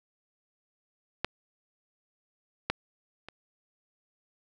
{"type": "clicks", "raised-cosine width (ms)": 0.3, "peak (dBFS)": [-11, -10, -26], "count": 3, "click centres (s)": [1.246, 2.7, 3.286], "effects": []}